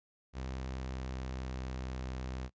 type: tone with pitch glide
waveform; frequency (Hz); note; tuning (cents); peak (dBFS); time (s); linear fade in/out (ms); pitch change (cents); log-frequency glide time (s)
sawtooth; 65 to 64.14; C2 to C2; -11 to -34; -34; 0.33-2.5; 50; -23; 0.56-1.86
effects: noise-tail reverb RT60 0.1 s tail -20 dB re dry + resampled to 16000 Hz